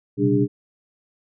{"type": "tone cluster", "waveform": "sine", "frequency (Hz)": [124.7, 136.2, 195.2, 293.2, 406.5], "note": ["B2", "C#3", "G3", "D4", "G#4"], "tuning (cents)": [17, -30, -7, -3, -37], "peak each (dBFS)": [-23, -26, -24, -19, -22], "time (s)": [0.17, 0.48], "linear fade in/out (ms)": 50, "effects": []}